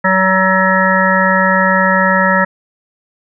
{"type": "harmonic tone", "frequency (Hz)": 188.8, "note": "F#3", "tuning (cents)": 35, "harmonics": [1, 3, 5, 7, 9, 10], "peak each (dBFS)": [-16, -16, -16, -16, -16, -16], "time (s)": [0.04, 2.45], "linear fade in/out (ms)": 10, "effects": []}